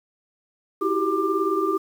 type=tone cluster; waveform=sine; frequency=327.4 / 378.5 / 396.6 / 1190 Hz; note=E4 / F#4 / G4 / D6; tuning=-12 / +39 / +20 / +22 cents; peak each=-26 / -26 / -25 / -25 dBFS; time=0.81-1.78 s; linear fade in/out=10 ms; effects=8-bit